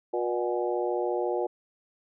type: harmonic tone with a mistuned harmonic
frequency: 120 Hz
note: B2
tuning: 49 cents flat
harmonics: 3 / 4 / 5 / 6 / 7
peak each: -29 / -31 / -33 / -35 / -36 dBFS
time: 0.13-1.47 s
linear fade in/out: 10 ms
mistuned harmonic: 6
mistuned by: +61 cents
effects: none